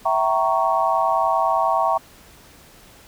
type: chord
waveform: sine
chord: E diminished seventh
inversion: none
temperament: equal with one note detuned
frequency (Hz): 659.3 / 769.2 / 932.3 / 1108.7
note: E5 / G5 / Bb5 / Db6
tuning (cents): 0 / -33 / 0 / 0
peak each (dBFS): -22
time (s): 0.05-1.98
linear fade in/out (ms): 10
effects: pink hiss -48 dBFS RMS until 3.07 s